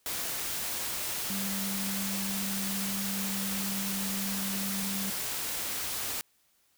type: tone in noise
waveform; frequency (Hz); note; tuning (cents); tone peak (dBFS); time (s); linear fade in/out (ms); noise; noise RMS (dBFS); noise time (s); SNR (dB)
sine; 196; G3; 0; -34; 1.3-5.1; 0; white; -34; 0.06-6.21; -3
effects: white hiss -69 dBFS RMS until 6.77 s